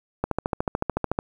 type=click train; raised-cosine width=1 ms; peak=-9 dBFS; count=14; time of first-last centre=0.24-1.189 s; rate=13.7 Hz; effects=8-bit